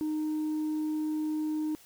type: tone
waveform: sine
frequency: 308.1 Hz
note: D#4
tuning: 17 cents flat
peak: -26 dBFS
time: 0.01-1.75 s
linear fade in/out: 0 ms
effects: tanh soft clip ceiling -27 dBFS + white hiss -56 dBFS RMS until 1.85 s